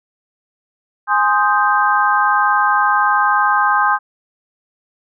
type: chord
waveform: sine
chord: Ab major seventh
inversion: none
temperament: equal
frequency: 830.6 / 1046.5 / 1244.5 / 1568 Hz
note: Ab5 / C6 / Eb6 / G6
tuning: 0 / 0 / 0 / 0 cents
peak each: -17 dBFS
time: 1.07-3.99 s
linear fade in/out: 50 ms
effects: none